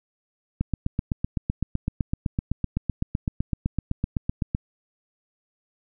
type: click train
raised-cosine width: 5 ms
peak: -11 dBFS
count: 32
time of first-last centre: 0.61-4.549 s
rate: 7.87 Hz
effects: none